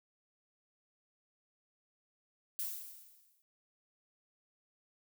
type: noise with exponential decay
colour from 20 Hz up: violet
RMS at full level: -36 dBFS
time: 2.59-3.42 s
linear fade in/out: 0 ms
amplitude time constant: 180 ms
effects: none